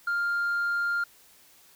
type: tone with tanh clipping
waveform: triangle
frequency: 1400 Hz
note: F6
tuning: 4 cents sharp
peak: -25 dBFS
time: 0.07-1.04 s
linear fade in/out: 5 ms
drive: 6 dB
effects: white hiss -57 dBFS RMS until 1.75 s